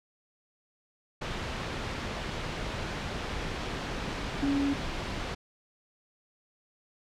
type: tone in noise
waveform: sine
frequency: 280.6 Hz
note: C#4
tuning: 21 cents sharp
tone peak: -25 dBFS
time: 4.42-4.74 s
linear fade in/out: 10 ms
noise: pink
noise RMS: -34 dBFS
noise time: 1.21-5.35 s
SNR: +6 dB
effects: low-pass 4000 Hz 12 dB/octave